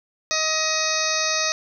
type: harmonic tone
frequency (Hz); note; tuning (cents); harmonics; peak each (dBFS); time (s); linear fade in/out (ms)
630; D#5; +21; 1 / 2 / 3 / 4 / 6 / 7 / 8 / 9 / 10; -29 / -29 / -29 / -29 / -29 / -29 / -29 / -29 / -29; 0.31-1.52; 0
effects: 9-bit